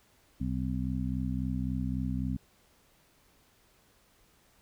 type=harmonic tone; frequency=63.7 Hz; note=C2; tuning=46 cents flat; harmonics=1 / 2 / 3 / 4; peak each=-35 / -35 / -35 / -35 dBFS; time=0.4-2.37 s; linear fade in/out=10 ms; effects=pink hiss -65 dBFS RMS until 4.61 s